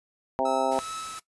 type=harmonic tone; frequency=132.4 Hz; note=C3; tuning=21 cents sharp; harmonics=2 / 3 / 4 / 5 / 6 / 7; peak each=-33 / -34 / -29 / -27 / -28 / -30 dBFS; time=0.39-0.79 s; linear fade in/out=0 ms
type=tone with tremolo; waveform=45% pulse; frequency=1299 Hz; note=E6; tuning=26 cents flat; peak=-33 dBFS; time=0.45-1.19 s; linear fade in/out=5 ms; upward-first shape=sine; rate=2.5 Hz; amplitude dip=40%
type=noise; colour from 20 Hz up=white; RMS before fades=-41 dBFS; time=0.71-1.2 s; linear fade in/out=10 ms
effects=noise-tail reverb RT60 0.1 s tail -17 dB re dry + resampled to 24000 Hz